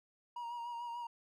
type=tone with vibrato; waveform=triangle; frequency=948 Hz; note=A#5; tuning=29 cents sharp; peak=-38 dBFS; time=0.36-1.07 s; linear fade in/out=5 ms; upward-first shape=sine; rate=6.8 Hz; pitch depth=32 cents each way; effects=none